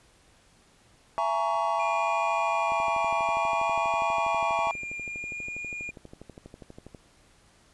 triangle chord, A# half-diminished seventh, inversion second, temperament just, 671.3 / 839.1 / 932.3 / 1118.8 Hz, E5 / G#5 / A#5 / C#6, +31 / +18 / 0 / +16 cents, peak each -28 dBFS, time 1.18-4.71 s, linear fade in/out 0 ms
triangle tone with vibrato, 2414 Hz, D7, 47 cents sharp, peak -32 dBFS, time 1.79-5.91 s, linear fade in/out 10 ms, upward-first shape sine, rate 0.59 Hz, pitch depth 11 cents each way
click train, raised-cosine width 2 ms, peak -30 dBFS, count 53, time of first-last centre 2.72-6.948 s, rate 12.3 Hz
effects pink hiss -60 dBFS RMS until 7.73 s + resampled to 24000 Hz

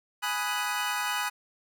25% pulse chord, G# minor seventh, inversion none, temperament equal with one note detuned, 830.6 / 987.8 / 1251 / 1480 Hz, G#5 / B5 / D#6 / F#6, 0 / 0 / +9 / 0 cents, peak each -30 dBFS, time 0.22-1.3 s, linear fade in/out 20 ms, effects none

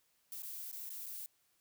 violet noise with dropouts, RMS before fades -45 dBFS, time 0.32-1.26 s, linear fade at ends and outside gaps 0 ms, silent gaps 0.421-0.433 / 0.714-0.728 / 0.893-0.903 / 1.059-1.065 s, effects white hiss -75 dBFS RMS until 1.6 s

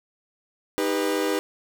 40% pulse chord, Eb augmented, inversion none, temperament equal with one note detuned, 311.1 / 398.8 / 493.9 Hz, Eb4 / G4 / B4, 0 / +30 / 0 cents, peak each -26 dBFS, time 0.78-1.39 s, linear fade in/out 0 ms, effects none

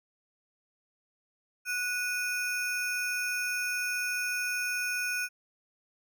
square ring-modulated tone, 1975.5 Hz, B6, in tune, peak -27 dBFS, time 1.65-5.29 s, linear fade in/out 50 ms, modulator 507 Hz, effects none

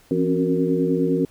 sine tone cluster, 168.8 / 265.3 / 275.1 / 368.1 / 462.5 Hz, E3 / C4 / C#4 / F#4 / A#4, +41 / +24 / -13 / -9 / -14 cents, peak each -24 dBFS, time 0.11-1.25 s, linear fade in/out 2 ms, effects pink hiss -54 dBFS RMS until 1.3 s

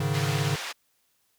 square chord, Ab suspended fourth, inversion none, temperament equal with one note detuned, 105.09 / 138.59 / 155.56 Hz, Ab2 / Db3 / Eb3, +21 / 0 / 0 cents, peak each -32 / -28 / -30 dBFS, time 0-0.56 s, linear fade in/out 5 ms
white band-pass noise, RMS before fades -35 dBFS, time 0.13-0.73 s, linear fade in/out 20 ms, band 660 to 4000 Hz, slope 12 dB/octave
effects white hiss -70 dBFS RMS until 1.38 s

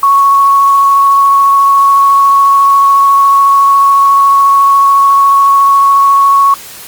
sine tone with vibrato, 1108.7 Hz, C#6, in tune, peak -3 dBFS, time 0.03-6.54 s, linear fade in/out 2 ms, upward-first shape sine, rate 14 Hz, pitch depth 8 cents each way, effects white hiss -29 dBFS RMS until 6.87 s + Opus 24 kbps

